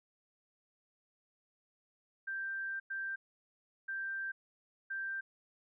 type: tone bursts at uneven times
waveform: sine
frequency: 1574 Hz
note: G6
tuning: 7 cents sharp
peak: -36 dBFS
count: 4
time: 2.27-2.8 / 2.9-3.16 / 3.88-4.32 / 4.9-5.21 s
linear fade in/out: 10 ms
effects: none